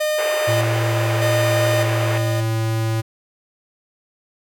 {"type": "tone with tremolo", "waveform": "45% pulse", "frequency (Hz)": 610, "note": "D#5", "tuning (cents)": -34, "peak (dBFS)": -18, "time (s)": [0, 2.41], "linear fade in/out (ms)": 10, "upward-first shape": "square", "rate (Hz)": 0.82, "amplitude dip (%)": 55}
{"type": "band-pass noise", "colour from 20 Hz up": "pink", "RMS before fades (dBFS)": -28, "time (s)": [0.18, 2.18], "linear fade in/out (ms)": 5, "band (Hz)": [380, 3000], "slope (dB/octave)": 48}
{"type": "tone with pitch glide", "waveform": "square", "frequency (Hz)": [112.8, 112.02], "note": ["A2", "A2"], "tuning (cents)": [44, 32], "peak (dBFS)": -19, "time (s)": [0.47, 3.02], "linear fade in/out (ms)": 20, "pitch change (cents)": -12, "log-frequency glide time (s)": [0.76, 1.58]}
{"effects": []}